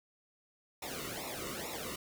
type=noise with flanger; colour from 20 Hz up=pink; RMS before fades=-41 dBFS; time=0.82-1.96 s; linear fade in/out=5 ms; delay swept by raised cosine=0.63 to 1.25 ms; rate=2.3 Hz; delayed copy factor=-1; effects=none